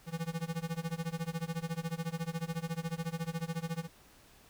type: tone with tremolo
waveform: square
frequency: 165.2 Hz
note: E3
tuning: 4 cents sharp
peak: -32 dBFS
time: 0.06-3.88 s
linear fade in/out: 50 ms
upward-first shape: sine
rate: 14 Hz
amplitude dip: 95%
effects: pink hiss -60 dBFS RMS until 4.49 s